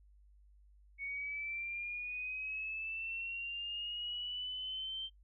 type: linear sweep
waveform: sine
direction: up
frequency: 2217 to 3136 Hz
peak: -38 dBFS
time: 0.98-5.1 s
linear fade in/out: 50 ms
effects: noise-tail reverb RT60 0.1 s tail -24 dB re dry + added 50 Hz sine -60 dBFS peak until 5.23 s